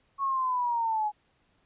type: linear sweep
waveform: sine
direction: down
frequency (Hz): 1110 to 830.6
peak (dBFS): -25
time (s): 0.18-1.12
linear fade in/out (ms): 50
effects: pink hiss -69 dBFS RMS until 1.65 s + resampled to 8000 Hz